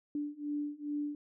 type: beating tone pair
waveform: sine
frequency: 292 / 294.4 Hz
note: D4 / D4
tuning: -10 / +4 cents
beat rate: 2.4 Hz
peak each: -38 / -37 dBFS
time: 0.15-1.15 s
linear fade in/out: 2 ms
effects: none